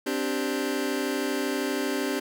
sawtooth chord, C suspended second, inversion none, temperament just, 261.6 / 294.3 / 392.4 Hz, C4 / D4 / G4, 0 / +4 / +2 cents, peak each -26 dBFS, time 0.06-2.2 s, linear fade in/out 10 ms, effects none

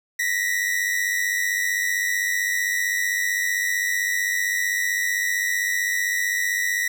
45% pulse tone pair together, 1879.9 / 1975.5 Hz, A#6 / B6, +14 / 0 cents, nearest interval minor second, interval 86 cents, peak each -24 dBFS, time 0.19-6.88 s, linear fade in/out 5 ms, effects none

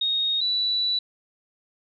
sine tone pair in turn, 3729 / 3951 Hz, A#7 / B7, 0 / 0 cents, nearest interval minor second, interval 100 cents, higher second, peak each -21 dBFS, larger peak neither, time 0.01-0.41 / 0.41-0.99 s, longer second, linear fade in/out 5 ms, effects none

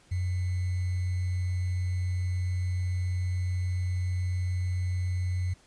sine tone with sample-and-hold, 90.7 Hz, F#2, 34 cents flat, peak -26 dBFS, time 0.11-5.54 s, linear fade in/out 10 ms, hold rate 2100 Hz, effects pink hiss -60 dBFS RMS until 5.66 s + resampled to 22050 Hz

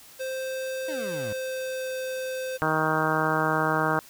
square tone with pitch glide, 523.3 to 518.2 Hz, C5 to C5, 0 to -17 cents, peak -30 dBFS, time 0.19-2.58 s, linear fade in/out 20 ms, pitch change -17 cents, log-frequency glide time 0.92-1.94 s
25% pulse exponential sweep, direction down, 328.2 to 98 Hz, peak -31 dBFS, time 0.88-1.33 s, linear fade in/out 5 ms
harmonic tone, 157 Hz, D#3, 16 cents sharp, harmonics 1 / 2 / 3 / 4 / 5 / 6 / 7 / 8 / 9 / 10, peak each -31 / -31 / -31 / -31 / -31 / -31 / -31 / -31 / -31 / -31 dBFS, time 2.62-3.99 s, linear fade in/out 0 ms
effects white hiss -50 dBFS RMS until 4.09 s

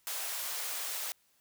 white high-pass noise, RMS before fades -37 dBFS, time 0.07-1.12 s, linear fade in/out 0 ms, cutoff 510 Hz, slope 24 dB/octave, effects white hiss -70 dBFS RMS until 1.4 s

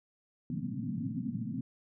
white band-pass noise, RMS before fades -36 dBFS, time 0.5-1.61 s, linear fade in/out 2 ms, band 110 to 270 Hz, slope 96 dB/octave, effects none

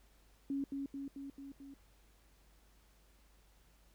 sine tone with echo, 276.7 Hz, C#4, 3 cents flat, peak -34 dBFS, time 0.5-0.64 s, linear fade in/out 2 ms, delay 220 ms, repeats 5, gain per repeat -3 dB, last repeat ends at 1.74 s, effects added 50 Hz sine -65 dBFS peak until 3.94 s + pink hiss -70 dBFS RMS until 3.94 s

